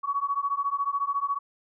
sine beating tone pair, 1118 / 1132 Hz, C#6 / C#6, +14 / +36 cents, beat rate 14 Hz, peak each -28 dBFS, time 0.03-1.39 s, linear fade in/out 20 ms, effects none

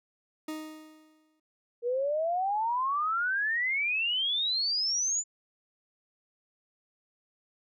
40% pulse tone with exponential decay, 311.1 Hz, D#4, in tune, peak -32 dBFS, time 0.48-1.4 s, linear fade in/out 5 ms, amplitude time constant 200 ms
sine exponential sweep, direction up, 467 to 7130 Hz, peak -26 dBFS, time 1.82-5.24 s, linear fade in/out 50 ms
effects none

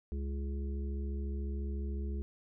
harmonic tone with a mistuned harmonic, 69.3 Hz, C#2, in tune, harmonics 1 / 3 / 5 / 6, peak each -34 / -44 / -48 / -50 dBFS, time 0.12-2.22 s, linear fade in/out 0 ms, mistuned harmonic 5, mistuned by -24 cents, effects none

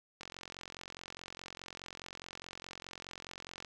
click train, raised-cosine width 0.2 ms, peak -27 dBFS, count 155, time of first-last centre 0.21-3.647 s, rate 44.8 Hz, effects none

